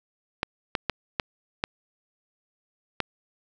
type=clicks; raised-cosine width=0.3 ms; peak=-8 dBFS; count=6; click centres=0.431 / 0.752 / 0.897 / 1.198 / 1.639 / 3.003 s; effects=none